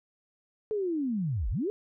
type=linear two-way sweep; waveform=sine; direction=down then up; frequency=440 to 36.71 to 440 Hz; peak=-27 dBFS; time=0.71-1.7 s; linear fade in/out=0 ms; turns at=1.5 s; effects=none